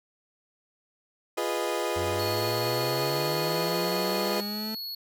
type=chord; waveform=30% pulse; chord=F half-diminished seventh; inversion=none; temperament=equal with one note detuned; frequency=349.2 / 415.3 / 493.9 / 618.7 Hz; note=F4 / Ab4 / Cb5 / Eb5; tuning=0 / 0 / 0 / -10 cents; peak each=-30 dBFS; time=1.37-4.41 s; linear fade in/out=10 ms
type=linear sweep; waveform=40% pulse; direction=up; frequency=86.7 to 220 Hz; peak=-32 dBFS; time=1.96-4.75 s; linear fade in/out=5 ms
type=tone; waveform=square; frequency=4360 Hz; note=C#8; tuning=29 cents flat; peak=-34 dBFS; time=2.19-4.95 s; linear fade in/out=5 ms
effects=none